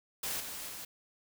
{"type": "noise with level steps", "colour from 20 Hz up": "white", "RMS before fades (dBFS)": [-36, -42, -44], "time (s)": [0.23, 0.85], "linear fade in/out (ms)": 5, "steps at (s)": [0.39, 0.68], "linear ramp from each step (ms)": 20, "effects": []}